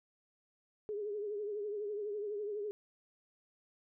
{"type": "tone with vibrato", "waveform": "sine", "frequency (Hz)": 415.3, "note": "G#4", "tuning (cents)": 0, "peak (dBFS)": -36, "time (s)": [0.89, 2.71], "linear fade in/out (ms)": 0, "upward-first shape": "triangle", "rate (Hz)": 12, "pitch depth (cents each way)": 76, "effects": []}